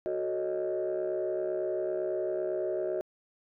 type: chord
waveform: sine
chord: D# half-diminished seventh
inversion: first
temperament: equal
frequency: 370 / 440 / 554.4 / 622.3 Hz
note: F#4 / A4 / C#5 / D#5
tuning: 0 / 0 / 0 / 0 cents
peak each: -31 / -37 / -37 / -32 dBFS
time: 0.06-3.01 s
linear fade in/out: 0 ms
effects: tanh soft clip ceiling -23 dBFS